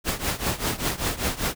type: noise with tremolo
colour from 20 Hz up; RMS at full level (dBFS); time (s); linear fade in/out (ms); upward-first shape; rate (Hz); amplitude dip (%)
pink; -23; 0.04-1.55; 50; triangle; 5.1; 90
effects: none